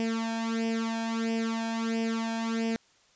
sawtooth tone with flanger, 226.7 Hz, A#3, 48 cents flat, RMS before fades -30 dBFS, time 0-2.76 s, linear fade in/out 0 ms, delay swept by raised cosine 0.37 to 1.23 ms, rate 1.5 Hz, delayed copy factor +0.8, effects white hiss -63 dBFS RMS until 3.15 s + resampled to 16000 Hz

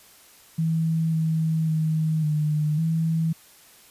sine tone with pitch steps, 162 / 160 / 157.7 / 151.6 / 162.3 Hz, E3 / D#3 / D#3 / D#3 / E3, -30 / +49 / +24 / -45 / -27 cents, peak -20 dBFS, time 0.58-3.33 s, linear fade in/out 10 ms, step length 550 ms, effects white hiss -52 dBFS RMS until 3.9 s + resampled to 32000 Hz

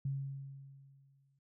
sine tone with exponential decay, 137.2 Hz, C#3, 17 cents flat, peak -32 dBFS, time 0.05-1.39 s, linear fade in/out 5 ms, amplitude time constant 290 ms, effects none

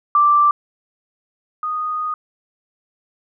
sine tone pair in turn, 1174.7 / 1238.3 Hz, D6 / D#6, 0 / -9 cents, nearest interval minor second, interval 91 cents, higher second, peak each -10 / -20 dBFS, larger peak first, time 0.15-0.51 / 1.63-2.14 s, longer second, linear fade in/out 2 ms, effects none

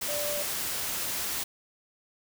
sine tone in noise, 587.3 Hz, D5, in tune, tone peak -32 dBFS, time 0.08-0.43 s, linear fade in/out 10 ms, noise white, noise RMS -32 dBFS, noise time 0.01-1.44 s, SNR -3 dB, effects none

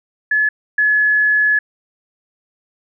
sine tone pair in turn, 1712 / 1704.2 Hz, A6 / G#6, -48 / +44 cents, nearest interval unison, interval 8 cents, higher first, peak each -12 / -11 dBFS, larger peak second, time 0.31-0.49 / 0.78-1.59 s, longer second, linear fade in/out 5 ms, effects none

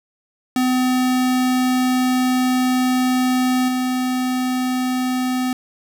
square tone with level steps, 254.1 Hz, B3, 49 cents sharp, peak -16 / -19 dBFS, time 0.56-5.53 s, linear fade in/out 2 ms, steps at 3.68 s, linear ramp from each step 5 ms, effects none

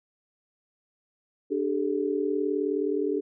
sine chord, D suspended fourth, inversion none, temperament equal with one note detuned, 293.7 / 392 / 431.4 Hz, D4 / G4 / A4, 0 / 0 / -34 cents, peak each -29 / -28 / -29 dBFS, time 1.5-3.21 s, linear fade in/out 20 ms, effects none

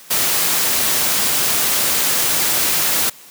white noise, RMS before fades -17 dBFS, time 0.1-3.1 s, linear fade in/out 10 ms, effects white hiss -42 dBFS RMS until 3.3 s + high-pass 100 Hz 12 dB/octave

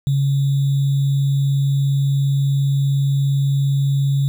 sine tone with sample-and-hold, 138.59 Hz, C#3, in tune, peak -14 dBFS, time 0.07-4.28 s, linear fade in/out 0 ms, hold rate 3675 Hz, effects none

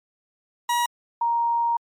40% pulse / sine tone pair in turn, 958 / 936.1 Hz, A#5 / A#5, +47 / +7 cents, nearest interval unison, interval 40 cents, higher first, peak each -19 dBFS, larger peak neither, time 0.69-0.86 / 1.21-1.77 s, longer second, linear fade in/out 5 ms, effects MP3 64 kbps

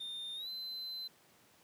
triangle tone with pitch glide, 3629 to 4050 Hz, A#7 to B7, -47 to +43 cents, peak -39 dBFS, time 0-1.08 s, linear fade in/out 10 ms, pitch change +190 cents, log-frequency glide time 0.35-0.49 s, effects pink hiss -65 dBFS RMS until 1.63 s + high-pass 150 Hz 12 dB/octave

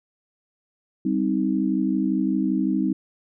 sine chord, C minor, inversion second, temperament just, 196.22 / 261.6 / 314 Hz, G3 / C4 / Eb4, +2 / 0 / +16 cents, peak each -24 dBFS, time 1.05-2.93 s, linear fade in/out 5 ms, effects none

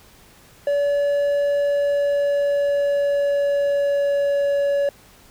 triangle tone with pitch glide, 572 to 565.8 Hz, D5 to C#5, -46 to +35 cents, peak -15 dBFS, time 0.67-4.89 s, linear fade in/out 2 ms, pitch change -19 cents, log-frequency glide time 1.56-4.53 s, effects pink hiss -50 dBFS RMS until 5.3 s

